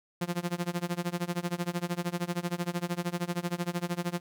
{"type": "tone with tremolo", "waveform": "sawtooth", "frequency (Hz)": 174.61, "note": "F3", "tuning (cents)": 0, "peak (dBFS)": -23, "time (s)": [0.21, 4.2], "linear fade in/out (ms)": 5, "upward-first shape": "sine", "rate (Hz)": 13, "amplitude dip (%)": 95, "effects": []}